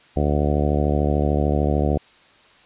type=harmonic tone; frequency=73.42 Hz; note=D2; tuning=in tune; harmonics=1 / 2 / 3 / 4 / 5 / 6 / 7 / 8 / 9 / 10; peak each=-21 / -24 / -26 / -27 / -28 / -29 / -29 / -30 / -31 / -31 dBFS; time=0.16-1.98 s; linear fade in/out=10 ms; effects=white hiss -52 dBFS RMS until 2.65 s + resampled to 8000 Hz